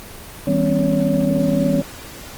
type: tone cluster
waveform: sine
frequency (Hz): 162.7 / 198.9 / 252.4 / 275.9 / 564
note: E3 / G3 / B3 / C#4 / C#5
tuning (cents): -22 / +25 / +38 / -8 / +30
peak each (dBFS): -21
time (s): 0.47-1.82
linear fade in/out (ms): 5
effects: pink hiss -36 dBFS RMS until 2.37 s + Opus 24 kbps